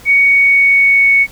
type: tone with pitch glide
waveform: sine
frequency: 2237 to 2219 Hz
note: C#7 to C#7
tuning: +15 to +1 cents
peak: -6 dBFS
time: 0.05-1.27 s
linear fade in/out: 50 ms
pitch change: -14 cents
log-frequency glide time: 0.21-1.16 s
effects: pink hiss -39 dBFS RMS until 1.31 s